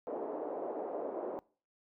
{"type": "band-pass noise", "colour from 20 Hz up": "white", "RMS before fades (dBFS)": -39, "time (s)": [0.07, 1.39], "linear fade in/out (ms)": 0, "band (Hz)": [330, 650], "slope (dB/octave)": 24, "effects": ["noise-tail reverb RT60 0.4 s tail -22 dB re dry"]}